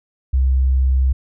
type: tone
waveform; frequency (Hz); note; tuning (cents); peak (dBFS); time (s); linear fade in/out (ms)
sine; 65.41; C2; 0; -12; 0.33-1.13; 10
effects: none